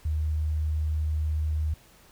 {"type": "tone", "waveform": "sine", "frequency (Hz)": 77.1, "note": "D#2", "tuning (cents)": -15, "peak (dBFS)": -24, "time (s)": [0.05, 1.74], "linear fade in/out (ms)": 5, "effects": ["pink hiss -56 dBFS RMS until 2.11 s"]}